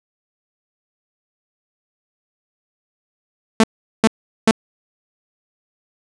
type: tone bursts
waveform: sawtooth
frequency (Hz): 222.1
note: A3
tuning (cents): +16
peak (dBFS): -5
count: 3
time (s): 3.6-4.511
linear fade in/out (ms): 2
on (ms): 37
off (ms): 400
effects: resampled to 22050 Hz + 7-bit